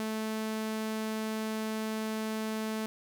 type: tone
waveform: sawtooth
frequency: 218.6 Hz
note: A3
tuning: 11 cents flat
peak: -28 dBFS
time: 0-2.86 s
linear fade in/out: 0 ms
effects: none